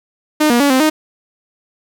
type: tone with pitch steps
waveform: sawtooth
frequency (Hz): 305.1 / 239.1 / 284.1 / 260.2 / 309.9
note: D#4 / A#3 / C#4 / C4 / D#4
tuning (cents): -34 / +44 / +43 / -9 / -7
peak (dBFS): -6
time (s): 0.4-0.9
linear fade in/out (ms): 10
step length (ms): 100
effects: none

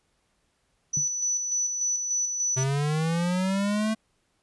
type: tone with tremolo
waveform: sine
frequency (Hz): 5960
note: F#8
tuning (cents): +12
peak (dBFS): -23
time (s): 0.93-2.64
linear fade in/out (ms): 10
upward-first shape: square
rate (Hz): 3.4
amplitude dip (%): 40
type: tone with exponential decay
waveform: sine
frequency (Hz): 146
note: D3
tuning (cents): -10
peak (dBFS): -26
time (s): 0.97-1.09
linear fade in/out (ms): 2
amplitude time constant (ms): 25
type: linear sweep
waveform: square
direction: up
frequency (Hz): 128.6 to 221.8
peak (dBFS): -24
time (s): 2.56-3.95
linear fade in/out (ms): 20
effects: pink hiss -71 dBFS RMS until 4.42 s + resampled to 24000 Hz

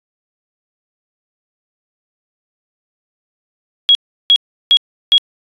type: tone bursts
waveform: sine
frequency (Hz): 3312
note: G#7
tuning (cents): -5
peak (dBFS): -5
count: 4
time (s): 3.89-5.18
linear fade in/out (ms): 0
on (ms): 60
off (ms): 350
effects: resampled to 22050 Hz

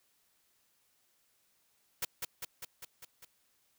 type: noise with echo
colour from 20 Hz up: white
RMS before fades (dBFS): -34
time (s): 2.02-2.05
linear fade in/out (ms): 5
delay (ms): 200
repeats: 6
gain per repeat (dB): -3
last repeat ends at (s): 3.25
effects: white hiss -73 dBFS RMS until 3.78 s

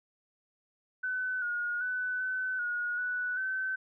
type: tone with pitch steps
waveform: sine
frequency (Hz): 1509 / 1437 / 1499 / 1514 / 1446 / 1480 / 1532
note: F#6 / F6 / F#6 / F#6 / F#6 / F#6 / G6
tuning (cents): +34 / +49 / +22 / +39 / -40 / 0 / -40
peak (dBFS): -30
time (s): 1.03-3.76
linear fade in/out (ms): 10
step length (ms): 390
effects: none

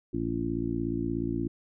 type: harmonic tone with a mistuned harmonic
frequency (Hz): 56.8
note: A#1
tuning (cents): -44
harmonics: 1 / 2 / 3 / 4 / 5 / 6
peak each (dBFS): -39 / -36 / -38 / -36 / -32 / -33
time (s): 0.13-1.48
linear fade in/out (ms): 10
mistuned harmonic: 1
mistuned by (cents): -56
effects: none

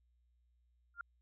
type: tone with exponential growth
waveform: sine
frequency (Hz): 1396.9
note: F6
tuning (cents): 0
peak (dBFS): -36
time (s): 0.94-1.01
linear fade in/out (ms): 2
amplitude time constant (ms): 15
effects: added 60 Hz sine -70 dBFS peak until 1.21 s

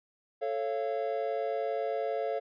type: chord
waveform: triangle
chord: A augmented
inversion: none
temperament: just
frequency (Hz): 440 / 550 / 687.5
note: A4 / C#5 / E#5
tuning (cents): 0 / -14 / -27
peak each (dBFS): -32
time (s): 0.41-2.4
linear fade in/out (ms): 20
effects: resampled to 11025 Hz

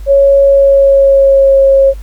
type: tone with pitch glide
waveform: sine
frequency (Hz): 554.4 to 543.6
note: C#5 to C#5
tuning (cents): 0 to -34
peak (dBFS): -3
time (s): 0.06-1.94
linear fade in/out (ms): 50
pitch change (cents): -34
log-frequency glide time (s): 0.43-1.59
effects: added 50 Hz sine -22 dBFS peak until 2.02 s + pink hiss -44 dBFS RMS until 2.02 s

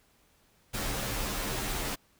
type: noise with comb filter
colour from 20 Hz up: pink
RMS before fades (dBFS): -33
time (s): 0.73-1.96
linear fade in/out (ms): 20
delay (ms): 12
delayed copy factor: -1
effects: pink hiss -66 dBFS RMS until 2.19 s

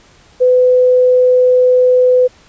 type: tone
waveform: sine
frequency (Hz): 503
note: B4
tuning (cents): +32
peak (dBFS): -6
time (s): 0.4-2.28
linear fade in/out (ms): 20
effects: pink hiss -46 dBFS RMS until 2.48 s + resampled to 16000 Hz

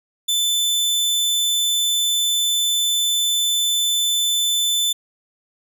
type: tone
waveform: sawtooth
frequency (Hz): 3520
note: A7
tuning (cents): 0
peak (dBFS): -14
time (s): 0.28-4.93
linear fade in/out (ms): 10
effects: none

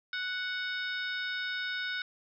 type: harmonic tone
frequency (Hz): 740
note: F#5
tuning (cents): 0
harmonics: 2 / 3 / 4 / 5 / 6 / 7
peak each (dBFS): -34 / -41 / -47 / -39 / -51 / -46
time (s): 0.13-2.02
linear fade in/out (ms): 2
effects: none

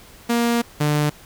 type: tone pair in turn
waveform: sawtooth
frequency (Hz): 235.6 / 148.93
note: A#3 / D3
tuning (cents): +19 / +25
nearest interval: minor sixth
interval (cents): 794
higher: first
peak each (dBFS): -13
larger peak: neither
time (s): 0.29-0.62 / 0.8-1.1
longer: first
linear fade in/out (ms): 10
effects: pink hiss -46 dBFS RMS until 1.25 s

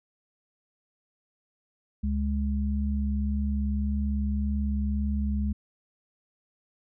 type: tone pair together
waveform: sine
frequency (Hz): 69.83 / 207.7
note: C#2 / G#3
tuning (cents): +13 / 0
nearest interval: octave + perfect fifth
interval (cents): 1887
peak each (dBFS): -26 / -29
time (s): 2.03-5.53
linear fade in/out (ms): 10
effects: none

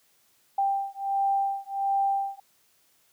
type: beating tone pair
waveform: sine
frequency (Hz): 788 / 789.4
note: G5 / G5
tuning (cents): +9 / +12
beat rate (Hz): 1.4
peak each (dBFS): -27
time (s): 0.58-2.4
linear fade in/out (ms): 5
effects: white hiss -65 dBFS RMS until 3.12 s + high-pass 60 Hz 12 dB/octave

